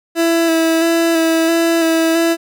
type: tone with vibrato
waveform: 30% pulse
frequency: 329.6 Hz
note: E4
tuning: in tune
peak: -9 dBFS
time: 0.15-2.37 s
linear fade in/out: 50 ms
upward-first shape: square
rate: 1.5 Hz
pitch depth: 18 cents each way
effects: none